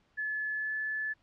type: tone with pitch glide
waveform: sine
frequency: 1721 to 1732 Hz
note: A6 to A6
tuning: -39 to -28 cents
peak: -31 dBFS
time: 0.17-1.14 s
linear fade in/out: 20 ms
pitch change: +11 cents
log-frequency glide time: 0.54-0.74 s
effects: pink hiss -70 dBFS RMS until 1.22 s + low-pass 4000 Hz 12 dB/octave